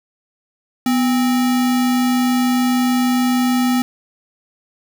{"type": "tone with sample-and-hold", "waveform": "sine", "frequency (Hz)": 248.3, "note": "B3", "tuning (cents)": 9, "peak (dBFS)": -13, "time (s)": [0.86, 3.82], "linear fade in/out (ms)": 2, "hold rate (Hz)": 1050, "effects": []}